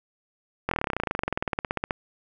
slowing click train, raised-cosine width 0.5 ms, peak -10 dBFS, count 30, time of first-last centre 0.69-1.908 s, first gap 23 ms, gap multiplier 1.04, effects none

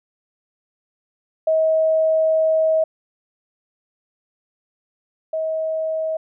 sine tone pair in turn, 637 / 637 Hz, D#5 / D#5, +41 / +41 cents, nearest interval unison, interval 0 cents, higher neither, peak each -14 / -20 dBFS, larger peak first, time 1.47-2.84 / 5.33-6.17 s, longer first, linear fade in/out 5 ms, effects none

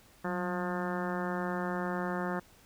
harmonic tone with a mistuned harmonic, 178.2 Hz, F3, 35 cents sharp, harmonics 1 / 2 / 3 / 4 / 5 / 6 / 7 / 8 / 9 / 10, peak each -35 / -38 / -40 / -41 / -42 / -43 / -43 / -44 / -45 / -45 dBFS, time 0.24-2.4 s, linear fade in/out 10 ms, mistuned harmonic 1, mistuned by +54 cents, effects pink hiss -60 dBFS RMS until 2.65 s

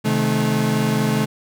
35% pulse chord, A diminished, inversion first, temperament equal with one note detuned, 130.81 / 155.56 / 215.6 Hz, C3 / Eb3 / A3, 0 / 0 / -35 cents, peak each -21 / -21 / -18 dBFS, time 0.04-1.26 s, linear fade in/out 20 ms, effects none

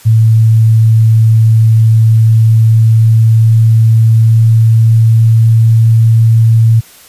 sine tone with pitch glide, 111.7 to 113.26 Hz, A2 to A#2, +27 to -49 cents, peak -3 dBFS, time 0.05-6.81 s, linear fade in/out 20 ms, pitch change +24 cents, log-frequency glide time 1.86-6.04 s, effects white hiss -38 dBFS RMS until 7.08 s + resampled to 32000 Hz

